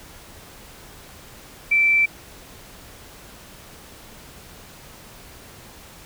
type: tone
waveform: sine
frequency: 2333 Hz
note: D7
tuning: 12 cents flat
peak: -14 dBFS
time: 1.71-2.06 s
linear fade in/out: 10 ms
effects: pink hiss -44 dBFS RMS until 6.05 s